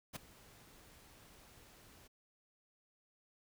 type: noise with ADSR envelope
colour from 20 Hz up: pink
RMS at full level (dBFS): -41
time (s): 0.13-2.08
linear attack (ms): 31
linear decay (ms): 8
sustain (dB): -20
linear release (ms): 15
effects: none